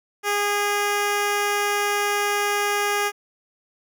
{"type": "tone", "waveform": "10% pulse", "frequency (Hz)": 410, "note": "G#4", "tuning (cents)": -22, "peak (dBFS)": -12, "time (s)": [0.23, 3.12], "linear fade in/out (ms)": 50, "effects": []}